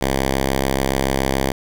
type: tone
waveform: 5% pulse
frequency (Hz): 67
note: C2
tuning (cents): +42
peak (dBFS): -6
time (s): 0.01-1.52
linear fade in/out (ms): 5
effects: none